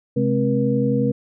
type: tone cluster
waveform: sine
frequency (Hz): 133.2 / 212.2 / 263.5 / 479.8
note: C3 / G#3 / C4 / A#4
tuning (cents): +31 / +38 / +12 / +50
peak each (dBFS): -22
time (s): 0.16-1.12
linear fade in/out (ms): 10
effects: none